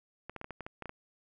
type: clicks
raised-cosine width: 0.5 ms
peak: -26 dBFS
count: 10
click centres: 0.296 / 0.363 / 0.414 / 0.444 / 0.507 / 0.607 / 0.665 / 0.823 / 0.857 / 0.894 s
effects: none